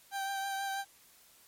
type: tone with vibrato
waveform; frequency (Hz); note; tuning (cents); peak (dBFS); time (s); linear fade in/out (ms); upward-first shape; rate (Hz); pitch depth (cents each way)
30% pulse; 784; G5; 0; -31; 0.11-0.85; 50; triangle; 6.2; 21
effects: white hiss -61 dBFS RMS until 1.47 s + MP3 64 kbps